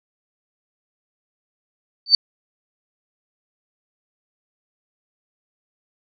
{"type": "tone with exponential growth", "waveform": "sine", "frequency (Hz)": 4559, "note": "C#8", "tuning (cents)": 48, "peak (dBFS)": -4, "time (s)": [2.06, 2.15], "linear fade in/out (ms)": 2, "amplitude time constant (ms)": 19, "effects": []}